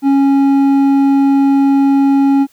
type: tone with hard clipping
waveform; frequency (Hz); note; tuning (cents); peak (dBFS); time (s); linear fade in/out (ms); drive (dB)
sine; 275.7; C#4; -9; -9; 0.02-2.47; 50; 6
effects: white hiss -53 dBFS RMS until 2.52 s